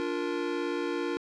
square chord, Bb major, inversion first, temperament just, 291.4 / 349.6 / 466.2 Hz, D4 / F4 / Bb4, -13 / +2 / 0 cents, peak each -35 / -33 / -35 dBFS, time 0-1.17 s, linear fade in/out 0 ms, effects low-pass 4000 Hz 12 dB/octave

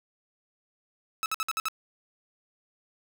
sawtooth tone bursts, 1300 Hz, E6, 24 cents flat, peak -23 dBFS, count 6, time 1.23-1.684 s, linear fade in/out 0 ms, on 29 ms, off 56 ms, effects none

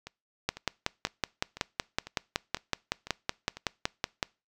two click trains, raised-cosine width 0.2 ms, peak -9 / -23 dBFS, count 21 / 8, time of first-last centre 0.49-4.228 / 0.07-3.57 s, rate 5.35 / 2 Hz, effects noise-tail reverb RT60 0.3 s tail -25 dB re dry

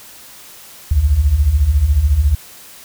sine beating tone pair, 61.74 / 75.74 Hz, B1 / D#2, 0 / -46 cents, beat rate 14 Hz, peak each -16 / -11 dBFS, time 0.91-2.35 s, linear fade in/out 5 ms, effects white hiss -39 dBFS RMS until 2.84 s

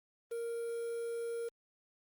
triangle tone with quantisation, 466.1 Hz, A#4, in tune, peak -34 dBFS, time 0.31-1.49 s, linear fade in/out 10 ms, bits 9, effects Opus 32 kbps

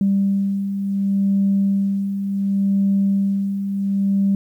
sine beating tone pair, 196.6 / 197.29 Hz, G3 / G3, +5 / +11 cents, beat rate 0.69 Hz, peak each -24 / -16 dBFS, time 0.01-4.35 s, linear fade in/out 2 ms, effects tanh soft clip ceiling -9 dBFS + 9-bit

